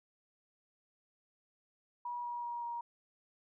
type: tone with pitch steps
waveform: sine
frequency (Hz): 965 / 958.3 / 951.7 / 945.1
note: B5 / A#5 / A#5 / A#5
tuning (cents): -40 / +48 / +36 / +24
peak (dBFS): -37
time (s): 2.05-2.81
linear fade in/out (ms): 5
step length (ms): 190
effects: none